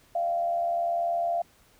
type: tone with frequency modulation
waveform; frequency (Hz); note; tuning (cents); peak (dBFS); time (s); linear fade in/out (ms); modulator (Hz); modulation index
sine; 688; F5; -26; -24; 0.15-1.42; 5; 80.7; 0.43
effects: pink hiss -60 dBFS RMS until 1.79 s